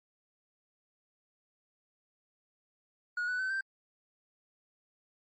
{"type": "tone with pitch steps", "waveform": "triangle", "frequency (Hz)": [1449, 1487.2, 1526.3, 1566.5], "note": ["F#6", "F#6", "G6", "G6"], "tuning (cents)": [-37, 8, -47, -2], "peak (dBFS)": -28, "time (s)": [3.17, 3.61], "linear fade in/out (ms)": 5, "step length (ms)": 110, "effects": ["tanh soft clip ceiling -24 dBFS", "MP3 32 kbps"]}